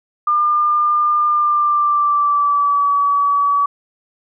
sine tone with pitch glide, 1202 to 1140.5 Hz, D6 to C#6, +40 to +49 cents, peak -12 dBFS, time 0.27-3.66 s, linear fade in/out 5 ms, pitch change -91 cents, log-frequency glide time 1.29-2.91 s, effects none

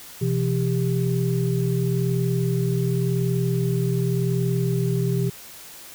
sine tone cluster, 127.6 / 168.5 / 395.7 Hz, C3 / E3 / G4, -43 / +38 / +16 cents, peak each -22 / -24 / -27 dBFS, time 0.21-5.3 s, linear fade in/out 10 ms, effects white hiss -42 dBFS RMS until 5.94 s

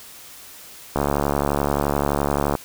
click train, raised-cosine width 1 ms, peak -6 dBFS, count 115, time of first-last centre 0.96-2.552 s, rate 71.6 Hz, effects white hiss -42 dBFS RMS until 2.64 s

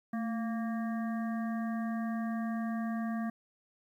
harmonic tone with a mistuned harmonic, 231.3 Hz, A#3, 13 cents flat, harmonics 1 / 3 / 5 / 7 / 8, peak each -32 / -42 / -46 / -49 / -50 dBFS, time 0.13-3.3 s, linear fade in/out 5 ms, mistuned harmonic 1, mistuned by -62 cents, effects 11-bit

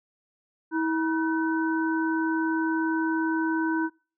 sine tone cluster, 322.3 / 964 / 1515 Hz, E4 / B5 / F#6, -39 / -42 / +40 cents, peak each -24 / -31 / -31 dBFS, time 0.71-3.9 s, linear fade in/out 50 ms, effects noise-tail reverb RT60 0.4 s tail -25 dB re dry

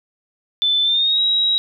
sine tone with pitch glide, 3520 to 3839 Hz, A7 to B7, 0 to -50 cents, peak -14 dBFS, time 0.62-1.58 s, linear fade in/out 0 ms, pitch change +150 cents, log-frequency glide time 0.83-1.21 s, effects none

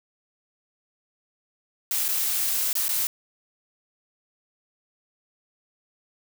blue noise with dropouts, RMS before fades -25 dBFS, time 1.91-3.07 s, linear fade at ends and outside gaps 1 ms, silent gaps 2.082-2.087 / 2.73-2.753 / 2.882-2.891 s, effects none

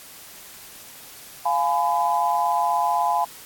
sine chord, F diminished, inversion none, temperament just, 698.5 / 838.1 / 1005.8 Hz, F5 / Ab5 / Cb6, 0 / +16 / +31 cents, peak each -24 / -22 / -23 dBFS, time 1.45-3.25 s, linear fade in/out 10 ms, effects white hiss -43 dBFS RMS until 3.45 s + AAC 64 kbps

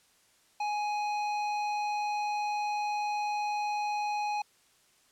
sine tone with hard clipping, 834 Hz, G#5, 7 cents sharp, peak -31 dBFS, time 0.6-4.42 s, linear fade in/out 5 ms, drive 11 dB, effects white hiss -65 dBFS RMS until 5.11 s + low-pass 10000 Hz 12 dB/octave

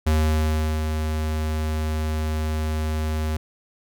square tone with ADSR envelope, 77.78 Hz, D#2, in tune, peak -17 dBFS, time 0.06-3.37 s, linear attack 11 ms, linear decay 740 ms, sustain -6 dB, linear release 4 ms, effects none

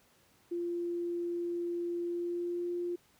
sine tone with pitch glide, 345.8 to 350.2 Hz, F4 to F4, -17 to +5 cents, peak -32 dBFS, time 0.51-2.96 s, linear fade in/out 10 ms, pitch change +22 cents, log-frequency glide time 2.03-2.72 s, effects pink hiss -66 dBFS RMS until 3.19 s + high-pass 80 Hz 12 dB/octave

